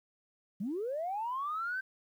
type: linear sweep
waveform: sine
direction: up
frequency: 176.8 to 1568 Hz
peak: -32 dBFS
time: 0.6-1.81 s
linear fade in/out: 10 ms
effects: tanh soft clip ceiling -28 dBFS + 11-bit